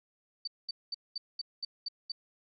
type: tone bursts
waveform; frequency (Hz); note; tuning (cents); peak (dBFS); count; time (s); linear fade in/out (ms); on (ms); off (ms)
sine; 4590; D8; -40; -33; 8; 0.45-2.12; 5; 25; 210
effects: none